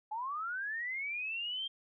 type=linear sweep; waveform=sine; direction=up; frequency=830.6 to 3202 Hz; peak=-35 dBFS; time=0.11-1.68 s; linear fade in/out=10 ms; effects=none